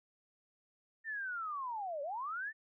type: linear two-way sweep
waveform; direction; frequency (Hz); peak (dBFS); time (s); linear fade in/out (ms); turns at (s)
sine; down then up; 1824 to 546 to 1824; -37; 1.04-2.53; 50; 2.02
effects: none